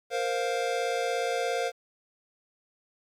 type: chord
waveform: square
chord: Bb suspended second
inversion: none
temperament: equal with one note detuned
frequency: 466.2 / 523.3 / 701.7 Hz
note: Bb4 / C5 / F5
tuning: 0 / 0 / +8 cents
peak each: -32 dBFS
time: 0.1-1.72 s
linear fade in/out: 50 ms
effects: low-pass 8000 Hz 12 dB/octave + 10-bit